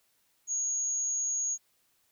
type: tone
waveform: sine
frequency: 6645 Hz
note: G#8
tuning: in tune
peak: -28 dBFS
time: 0.47-1.58 s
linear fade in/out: 50 ms
effects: white hiss -71 dBFS RMS until 2.11 s